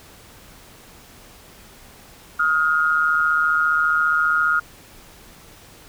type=tone pair together; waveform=sine; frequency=1264 / 1418.8 Hz; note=D#6 / F6; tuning=+27 / +27 cents; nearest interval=major second; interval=200 cents; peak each=-21 / -17 dBFS; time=2.39-4.6 s; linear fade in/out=10 ms; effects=pink hiss -46 dBFS RMS until 5.88 s